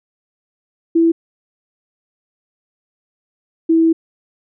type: tone pair in turn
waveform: sine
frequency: 331.3 / 326.7 Hz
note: E4 / E4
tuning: +9 / -15 cents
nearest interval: unison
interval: 24 cents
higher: first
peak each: -9 dBFS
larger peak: neither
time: 0.95-1.12 / 3.69-3.93 s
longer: second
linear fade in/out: 10 ms
effects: none

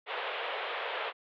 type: band-pass noise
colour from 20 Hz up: pink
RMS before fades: -36 dBFS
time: 0.06-1.13 s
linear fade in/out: 50 ms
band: 440 to 3500 Hz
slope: 48 dB/octave
effects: none

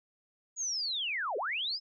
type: linear two-way sweep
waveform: sine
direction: down then up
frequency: 6860 to 380.4 to 5260 Hz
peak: -31 dBFS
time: 0.56-1.8 s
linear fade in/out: 50 ms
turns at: 1.37 s
effects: none

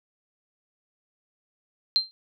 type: tone with exponential decay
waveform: sine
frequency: 4146 Hz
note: C8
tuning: 17 cents flat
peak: -14 dBFS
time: 1.96-2.11 s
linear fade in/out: 0 ms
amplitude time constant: 31 ms
effects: none

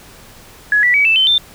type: tone with pitch steps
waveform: sine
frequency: 1685 / 1958 / 2275 / 2644 / 3073 / 3570 Hz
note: G#6 / B6 / C#7 / E7 / G7 / A7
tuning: +25 / -15 / +44 / +5 / -35 / +24 cents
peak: -9 dBFS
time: 0.72-1.38 s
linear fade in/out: 2 ms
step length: 110 ms
effects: pink hiss -41 dBFS RMS until 1.54 s

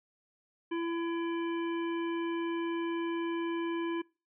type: harmonic tone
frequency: 336 Hz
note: E4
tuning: 33 cents sharp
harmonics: 1 / 3 / 5 / 7 / 9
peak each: -31 / -41 / -45 / -48 / -50 dBFS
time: 0.71-4.02 s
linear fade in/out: 10 ms
effects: noise-tail reverb RT60 0.3 s tail -24 dB re dry

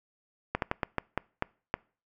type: slowing click train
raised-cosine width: 0.5 ms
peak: -12 dBFS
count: 8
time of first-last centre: 0.55-1.74 s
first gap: 72 ms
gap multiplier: 1.28
effects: noise-tail reverb RT60 0.4 s tail -25 dB re dry

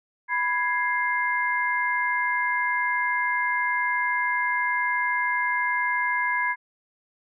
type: tone cluster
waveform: sine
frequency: 988 / 1659 / 2100 Hz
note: B5 / G#6 / C7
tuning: 0 / -2 / +6 cents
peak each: -26 / -26 / -27 dBFS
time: 0.28-6.56 s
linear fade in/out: 50 ms
effects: none

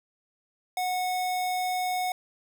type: tone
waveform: square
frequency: 733 Hz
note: F#5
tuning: 16 cents flat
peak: -27 dBFS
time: 0.77-2.12 s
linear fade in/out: 2 ms
effects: none

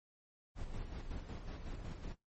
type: noise with tremolo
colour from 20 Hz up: brown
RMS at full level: -42 dBFS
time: 0.55-2.16 s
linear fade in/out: 50 ms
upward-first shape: square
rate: 5.4 Hz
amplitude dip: 45%
effects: noise-tail reverb RT60 0.2 s tail -23 dB re dry + MP3 32 kbps

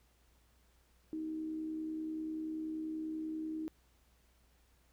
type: tone with amplitude modulation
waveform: sine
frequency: 315 Hz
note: D#4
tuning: 21 cents sharp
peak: -35 dBFS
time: 1.13-3.68 s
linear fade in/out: 0 ms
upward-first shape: sine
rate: 70.3 Hz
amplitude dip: 40%
effects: added 60 Hz sine -68 dBFS peak until 4.92 s + pink hiss -72 dBFS RMS until 4.92 s

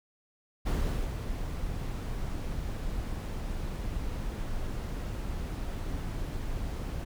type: noise with ADSR envelope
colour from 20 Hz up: brown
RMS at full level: -27 dBFS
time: 0.65-7.05 s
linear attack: 22 ms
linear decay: 470 ms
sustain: -7 dB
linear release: 17 ms
effects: none

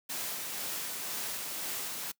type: noise with tremolo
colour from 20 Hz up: white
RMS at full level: -36 dBFS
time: 0.09-2.12 s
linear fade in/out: 10 ms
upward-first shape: sine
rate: 2 Hz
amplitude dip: 25%
effects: noise-tail reverb RT60 0.1 s tail -22 dB re dry + high-pass 150 Hz 12 dB/octave

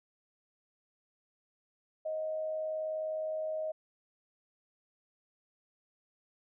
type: tone with amplitude modulation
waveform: sine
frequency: 627 Hz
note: D#5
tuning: 13 cents sharp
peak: -31 dBFS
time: 2.05-3.72 s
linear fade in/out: 10 ms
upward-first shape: sine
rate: 99.2 Hz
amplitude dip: 35%
effects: none

